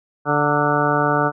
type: harmonic tone with a mistuned harmonic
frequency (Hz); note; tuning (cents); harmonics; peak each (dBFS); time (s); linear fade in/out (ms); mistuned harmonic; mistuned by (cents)
146.6; D3; -3; 1 / 2 / 3 / 4 / 5 / 6 / 8 / 9 / 10; -24 / -24 / -24 / -24 / -24 / -24 / -24 / -24 / -24; 0.25-1.32; 50; 6; +49
effects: none